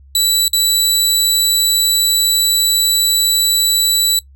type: tone with dropouts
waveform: 20% pulse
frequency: 3951 Hz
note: B7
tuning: in tune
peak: -5 dBFS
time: 0.15-4.19 s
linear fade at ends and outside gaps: 2 ms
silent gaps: 0.481-0.531 s
effects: noise-tail reverb RT60 0.1 s tail -21 dB re dry + added 68 Hz sine -40 dBFS peak until 4.35 s